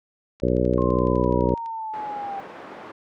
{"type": "click train", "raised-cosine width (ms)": 0.2, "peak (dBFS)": -31, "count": 16, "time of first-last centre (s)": [0.4, 1.661], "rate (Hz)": 11.9}
{"type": "harmonic tone", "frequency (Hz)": 61.74, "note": "B1", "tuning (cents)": 0, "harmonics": [1, 2, 3, 4, 5, 6, 7, 8, 9], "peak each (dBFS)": [-27, -27, -27, -27, -27, -27, -27, -27, -27], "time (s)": [0.42, 1.55], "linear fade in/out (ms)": 10}
{"type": "linear sweep", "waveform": "sine", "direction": "down", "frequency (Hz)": [1069, 784], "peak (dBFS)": -28, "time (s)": [0.78, 2.4], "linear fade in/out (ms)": 0}
{"type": "band-pass noise", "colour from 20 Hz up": "pink", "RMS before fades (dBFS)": -40, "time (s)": [1.93, 2.92], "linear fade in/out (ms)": 10, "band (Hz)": [330, 1400], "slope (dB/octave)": 12}
{"effects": []}